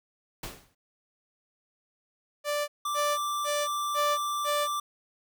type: noise with exponential decay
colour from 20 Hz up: pink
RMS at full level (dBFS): -34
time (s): 0.43-0.75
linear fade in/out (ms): 5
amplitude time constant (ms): 69
type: tone bursts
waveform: sawtooth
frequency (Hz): 587.3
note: D5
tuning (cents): 0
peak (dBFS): -23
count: 5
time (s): 2.44-4.68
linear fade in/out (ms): 50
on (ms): 240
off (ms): 260
type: tone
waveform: square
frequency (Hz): 1174.7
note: D6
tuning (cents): 0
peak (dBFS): -29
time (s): 2.85-4.8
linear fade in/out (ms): 5
effects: none